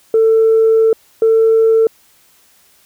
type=tone pair in turn; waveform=sine; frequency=446.2 / 447.8 Hz; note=A4 / A4; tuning=+24 / +30 cents; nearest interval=unison; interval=6 cents; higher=second; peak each=-6 dBFS; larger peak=neither; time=0.14-0.93 / 1.22-1.87 s; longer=first; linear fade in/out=2 ms; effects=tanh soft clip ceiling -4 dBFS + white hiss -51 dBFS RMS until 2.85 s